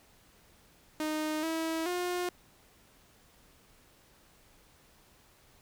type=tone with pitch steps; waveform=sawtooth; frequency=308.7 / 324.1 / 356.8 Hz; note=D#4 / E4 / F4; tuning=-14 / -29 / +37 cents; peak=-27 dBFS; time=1-2.29 s; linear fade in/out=2 ms; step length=430 ms; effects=pink hiss -62 dBFS RMS until 5.61 s